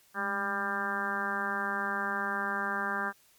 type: harmonic tone with a mistuned harmonic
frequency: 198.6 Hz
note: G3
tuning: 23 cents sharp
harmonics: 1 / 2 / 3 / 4 / 5 / 6 / 7 / 8 / 9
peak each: -40 / -42 / -44 / -39 / -39 / -36 / -39 / -33 / -42 dBFS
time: 0.14-3.13 s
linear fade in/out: 50 ms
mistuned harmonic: 1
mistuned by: +61 cents
effects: white hiss -63 dBFS RMS until 3.38 s + MP3 96 kbps